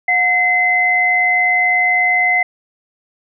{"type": "tone pair together", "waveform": "sine", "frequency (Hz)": [724.8, 2052], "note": ["F#5", "C7"], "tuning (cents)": [-36, -34], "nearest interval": "octave + tritone", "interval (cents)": 1802, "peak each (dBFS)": [-18, -12], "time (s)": [0.08, 2.43], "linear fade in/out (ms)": 5, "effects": []}